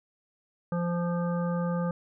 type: harmonic tone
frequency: 173.3 Hz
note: F3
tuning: 13 cents flat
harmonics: 1 / 3 / 5 / 7 / 9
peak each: -27 / -33 / -41 / -39 / -46 dBFS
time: 0.72-1.91 s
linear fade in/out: 2 ms
effects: none